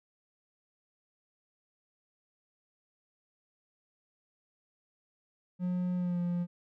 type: tone with pitch glide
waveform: triangle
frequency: 180 to 175.08 Hz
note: F#3 to F3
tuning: -47 to +5 cents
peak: -27 dBFS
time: 5.59-6.47 s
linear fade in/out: 50 ms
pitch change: -48 cents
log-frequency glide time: 5.96-6.19 s
effects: none